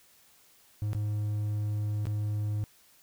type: tone with dropouts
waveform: triangle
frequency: 105 Hz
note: G#2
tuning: 19 cents sharp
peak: -26 dBFS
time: 0.82-2.64 s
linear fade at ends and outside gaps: 0 ms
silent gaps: 0.932-0.948 / 2.055-2.069 s
effects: white hiss -61 dBFS RMS until 3.02 s